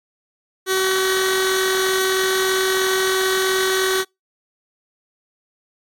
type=tone with notch filter; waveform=15% pulse; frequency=378.8 Hz; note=F#4; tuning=41 cents sharp; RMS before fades=-19 dBFS; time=0.66-4.05 s; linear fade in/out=50 ms; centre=830 Hz; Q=0.91; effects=noise-tail reverb RT60 0.2 s tail -26 dB re dry + AAC 64 kbps